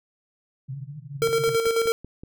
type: band-pass noise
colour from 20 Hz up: pink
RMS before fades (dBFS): -36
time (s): 0.68-1.56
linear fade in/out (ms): 5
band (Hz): 130 to 150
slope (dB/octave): 96
type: tone with tremolo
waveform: square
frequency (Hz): 456.8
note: A#4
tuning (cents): -35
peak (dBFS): -19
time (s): 1.22-1.92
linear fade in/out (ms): 0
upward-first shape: square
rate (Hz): 9.2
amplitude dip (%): 50
type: click train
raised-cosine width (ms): 3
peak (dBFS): -27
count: 6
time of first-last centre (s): 1.29-2.235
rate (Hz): 5.29
effects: none